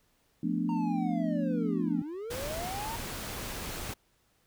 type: chord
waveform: sine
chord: B half-diminished seventh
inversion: second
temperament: equal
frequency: 174.61 / 220 / 246.9 / 293.7 Hz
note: F3 / A3 / B3 / D4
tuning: 0 / 0 / 0 / 0 cents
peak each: -33 dBFS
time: 0.43-2.02 s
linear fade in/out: 5 ms
type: linear two-way sweep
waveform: triangle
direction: down then up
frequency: 932.3 to 260 to 932.3 Hz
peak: -34 dBFS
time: 0.69-2.96 s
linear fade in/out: 2 ms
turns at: 2 s
type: noise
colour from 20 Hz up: pink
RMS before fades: -38 dBFS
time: 2.3-3.94 s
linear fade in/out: 10 ms
effects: pink hiss -70 dBFS RMS until 4.46 s